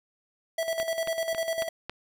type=tone with tremolo; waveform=square; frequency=656 Hz; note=E5; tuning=9 cents flat; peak=-26 dBFS; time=0.58-1.69 s; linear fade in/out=5 ms; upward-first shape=square; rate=10 Hz; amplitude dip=60%
type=click train; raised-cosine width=0.3 ms; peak=-18 dBFS; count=5; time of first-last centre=0.8-1.896 s; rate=3.65 Hz
effects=none